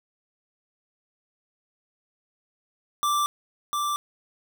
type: tone with echo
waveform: square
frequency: 1174.7 Hz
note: D6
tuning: in tune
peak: -22 dBFS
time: 3.03-3.26 s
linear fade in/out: 0 ms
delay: 700 ms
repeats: 1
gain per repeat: -3 dB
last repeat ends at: 3.96 s
effects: none